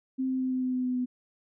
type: tone with pitch steps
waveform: sine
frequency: 261.6 / 259.9 / 258.3 / 256.7 / 255 / 253.4 / 251.8 / 250.2 Hz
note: C4 / C4 / C4 / C4 / C4 / B3 / B3 / B3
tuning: 0 / -11 / -22 / -33 / -44 / +45 / +34 / +23 cents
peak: -26 dBFS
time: 0.18-1.06 s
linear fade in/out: 20 ms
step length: 110 ms
effects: none